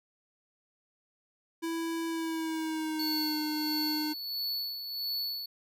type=tone with pitch glide; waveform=square; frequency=330.2 to 304.5 Hz; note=E4 to D#4; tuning=+3 to -37 cents; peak=-32 dBFS; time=1.62-4.14 s; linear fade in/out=20 ms; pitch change=-140 cents; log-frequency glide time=2.07-3.36 s
type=tone with tremolo; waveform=square; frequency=4435 Hz; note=C#8; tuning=in tune; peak=-31 dBFS; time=2.99-5.46 s; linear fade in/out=5 ms; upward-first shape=sine; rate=1.5 Hz; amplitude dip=55%
effects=none